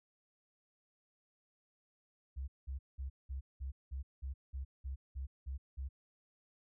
sine tone bursts, 66.9 Hz, C2, 39 cents sharp, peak -38 dBFS, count 12, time 2.36-5.89 s, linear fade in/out 20 ms, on 120 ms, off 190 ms, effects none

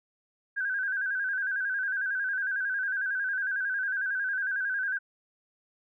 sine tone with vibrato, 1568 Hz, G6, in tune, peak -27 dBFS, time 0.56-4.99 s, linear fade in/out 20 ms, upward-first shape square, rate 11 Hz, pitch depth 59 cents each way, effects none

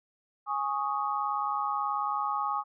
sine chord, Ab suspended fourth, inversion none, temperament just, 830.6 / 1107.5 / 1245.9 Hz, Ab5 / Db6 / Eb6, 0 / -2 / +2 cents, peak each -32 dBFS, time 0.46-2.64 s, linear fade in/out 50 ms, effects none

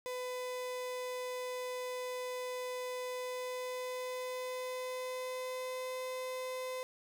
35% pulse tone with pitch glide, 502 to 511.7 Hz, B4 to C5, +28 to -39 cents, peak -36 dBFS, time 0.06-6.83 s, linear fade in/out 0 ms, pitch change +33 cents, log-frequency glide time 3.1-6.01 s, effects none

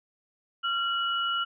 sine tone pair together, 1377 / 2928 Hz, F6 / F#7, -25 / -19 cents, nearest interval octave + minor second, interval 1306 cents, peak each -27 / -30 dBFS, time 0.63-1.45 s, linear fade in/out 20 ms, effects none

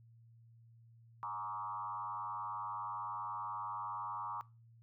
sine tone with frequency modulation, 1046.5 Hz, C6, in tune, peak -38 dBFS, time 1.23-4.41 s, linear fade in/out 0 ms, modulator 101 Hz, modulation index 1.8, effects noise-tail reverb RT60 0.3 s tail -22 dB re dry + added 115 Hz sine -59 dBFS peak until 4.82 s

